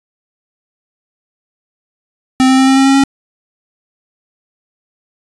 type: tone with pitch steps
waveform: square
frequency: 260 / 262.3 / 264.5 / 266.8 / 269.2 / 271.5 / 273.9 Hz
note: C4 / C4 / C4 / C4 / C4 / C#4 / C#4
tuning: -11 / +4 / +19 / +34 / +49 / -36 / -21 cents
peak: -7 dBFS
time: 2.4-3.037 s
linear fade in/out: 0 ms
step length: 91 ms
effects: resampled to 22050 Hz